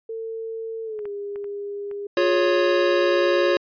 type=tone with pitch glide; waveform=sine; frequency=450 to 405.6 Hz; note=A4 to G#4; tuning=+39 to -41 cents; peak=-28 dBFS; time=0.09-2.07 s; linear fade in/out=5 ms; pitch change=-180 cents; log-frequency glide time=0.84-1.09 s
type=clicks; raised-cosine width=0.5 ms; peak=-32 / -27 / -29 / -33 / -31 dBFS; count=5; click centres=0.991 / 1.055 / 1.359 / 1.443 / 1.913 s
type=chord; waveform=square; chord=Db major; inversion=first; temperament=equal with one note detuned; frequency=354.5 / 415.3 / 554.4 Hz; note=F4 / Ab4 / Db5; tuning=+26 / 0 / 0 cents; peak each=-21 / -26 / -21 dBFS; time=2.17-3.57 s; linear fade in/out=2 ms
effects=resampled to 11025 Hz